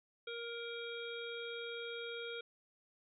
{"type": "harmonic tone", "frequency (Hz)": 468.8, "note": "A#4", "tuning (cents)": 10, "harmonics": [1, 3, 5, 7, 8], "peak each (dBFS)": [-44, -48, -50, -49, -53], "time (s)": [0.27, 2.41], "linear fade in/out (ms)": 5, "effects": []}